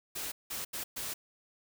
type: noise bursts at uneven times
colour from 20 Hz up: white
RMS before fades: -38 dBFS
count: 4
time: 0.15-0.32 / 0.5-0.65 / 0.73-0.84 / 0.96-1.14 s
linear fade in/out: 10 ms
effects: none